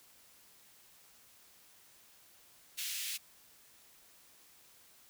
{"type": "high-pass noise", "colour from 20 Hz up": "pink", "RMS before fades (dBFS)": -39, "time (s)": [2.77, 3.18], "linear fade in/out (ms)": 20, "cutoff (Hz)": 2400, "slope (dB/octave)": 24, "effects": ["white hiss -62 dBFS RMS until 5.09 s"]}